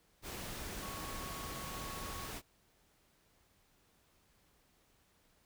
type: tone in noise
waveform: sine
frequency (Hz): 1108.7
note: C#6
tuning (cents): 0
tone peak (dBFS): -48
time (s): 0.79-2.31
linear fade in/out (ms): 50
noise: pink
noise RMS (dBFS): -44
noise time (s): 0.22-2.42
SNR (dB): -7
effects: pink hiss -71 dBFS RMS until 5.45 s